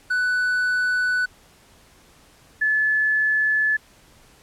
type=tone pair in turn; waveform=triangle / sine; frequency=1490 / 1727.4 Hz; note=F#6 / A6; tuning=+12 / -32 cents; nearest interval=minor third; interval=256 cents; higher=second; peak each=-17 dBFS; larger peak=neither; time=0.1-1.26 / 2.61-3.77 s; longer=neither; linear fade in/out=10 ms; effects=pink hiss -53 dBFS RMS until 4.42 s + low-pass 12000 Hz 12 dB/octave